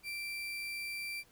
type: tone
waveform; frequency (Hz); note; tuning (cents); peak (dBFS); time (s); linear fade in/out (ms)
35% pulse; 2349; D7; 0; -36; 0.03-1.24; 50
effects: pink hiss -65 dBFS RMS until 1.31 s